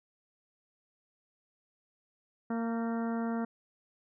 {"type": "harmonic tone with a mistuned harmonic", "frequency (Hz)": 230, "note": "A#3", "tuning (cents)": -23, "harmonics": [1, 2, 3, 4, 5, 6, 7, 8], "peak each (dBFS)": [-31, -40, -41, -45, -48, -46, -52, -53], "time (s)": [2.5, 3.45], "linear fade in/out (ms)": 5, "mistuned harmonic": 7, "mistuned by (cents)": -49, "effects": []}